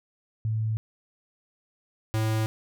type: tone pair in turn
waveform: sine / square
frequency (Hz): 110 / 110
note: A2 / A2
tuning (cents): 0 / 0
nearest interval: unison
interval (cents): 0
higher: neither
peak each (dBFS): -24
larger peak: neither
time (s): 0.45-0.77 / 2.14-2.46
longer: neither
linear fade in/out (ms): 0
effects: none